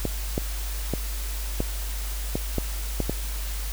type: clicks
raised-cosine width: 2 ms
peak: -11 dBFS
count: 8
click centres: 0.053 / 0.379 / 0.937 / 1.604 / 2.355 / 2.583 / 3.003 / 3.096 s
effects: added 50 Hz sine -28 dBFS peak until 3.72 s + white hiss -37 dBFS RMS until 3.72 s